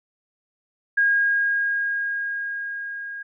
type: tone with level ramp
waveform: sine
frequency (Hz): 1630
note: G#6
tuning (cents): -33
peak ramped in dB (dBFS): -15 to -31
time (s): 0.97-3.23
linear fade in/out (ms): 10
effects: none